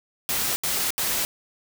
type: noise bursts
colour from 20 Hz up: white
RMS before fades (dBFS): -25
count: 3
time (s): 0.29-1.25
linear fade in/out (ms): 0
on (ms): 270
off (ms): 75
effects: none